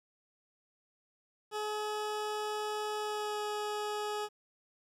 20% pulse tone with pitch glide, 423.9 to 420 Hz, G#4 to G#4, +35 to +19 cents, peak -29 dBFS, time 1.51-4.29 s, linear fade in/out 50 ms, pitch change -16 cents, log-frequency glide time 2.98-3.4 s, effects low-pass 10000 Hz 12 dB/octave + 11-bit

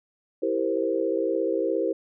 sine chord, C dominant seventh, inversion first, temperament equal, 329.6 / 392 / 466.2 / 523.3 Hz, E4 / G4 / Bb4 / C5, 0 / 0 / 0 / 0 cents, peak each -28 dBFS, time 0.42-1.93 s, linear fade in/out 10 ms, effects none

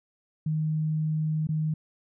sine tone with dropouts, 155.6 Hz, D#3, in tune, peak -24 dBFS, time 0.46-1.74 s, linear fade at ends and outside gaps 5 ms, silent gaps 1.471-1.489 s, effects none

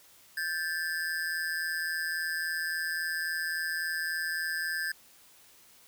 square ring-modulated tone, 1661.2 Hz, G#6, in tune, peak -28 dBFS, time 0.37-4.92 s, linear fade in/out 5 ms, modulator 81.8 Hz, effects white hiss -58 dBFS RMS until 5.87 s

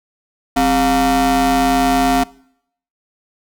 40% pulse ring-modulated tone, 222.8 Hz, A3, 22 cents sharp, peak -8 dBFS, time 0.56-2.24 s, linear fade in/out 10 ms, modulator 486 Hz, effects noise-tail reverb RT60 0.7 s tail -23 dB re dry

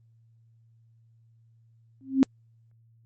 sine tone with exponential growth, 267.1 Hz, C4, 36 cents sharp, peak -12 dBFS, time 2.01-2.23 s, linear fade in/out 0 ms, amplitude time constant 46 ms, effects added 114 Hz sine -57 dBFS peak until 3.05 s + Opus 24 kbps

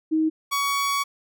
sine / sawtooth tone pair in turn, 315.6 / 1124.7 Hz, D#4 / C#6, +25 / +25 cents, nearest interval octave + minor seventh, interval 2200 cents, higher second, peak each -18 dBFS, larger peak neither, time 0.11-0.3 / 0.51-1.04 s, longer second, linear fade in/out 20 ms, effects none

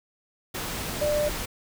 sine tone in noise, 595 Hz, D5, 22 cents sharp, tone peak -22 dBFS, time 1.01-1.29 s, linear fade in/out 10 ms, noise pink, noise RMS -32 dBFS, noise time 0.54-1.46 s, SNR +7 dB, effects none

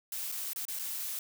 blue noise with dropouts, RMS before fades -37 dBFS, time 0.12-1.19 s, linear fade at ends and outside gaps 2 ms, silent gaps 0.318-0.322 / 0.533-0.56 / 0.653-0.682 / 0.79-0.794 s, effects none

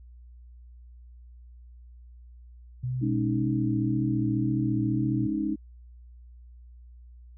sine tone with vibrato, 123.47 Hz, B2, in tune, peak -27 dBFS, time 2.83-5.27 s, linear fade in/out 10 ms, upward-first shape sine, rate 1.9 Hz, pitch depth 56 cents each way
sine chord, Ab suspended fourth, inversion none, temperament just, 207.7 / 276.9 / 311.5 Hz, Ab3 / Db4 / Eb4, 0 / -2 / +2 cents, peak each -31 / -31 / -28 dBFS, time 3.01-5.56 s, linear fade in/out 20 ms
effects added 60 Hz sine -46 dBFS peak until 7.37 s

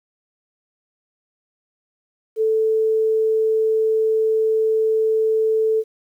sine tone, 440 Hz, A4, in tune, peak -15 dBFS, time 2.36-5.84 s, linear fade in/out 50 ms, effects 9-bit

